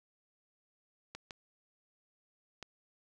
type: clicks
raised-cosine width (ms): 0.2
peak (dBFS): -26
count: 3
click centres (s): 1.15 / 1.308 / 2.627
effects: none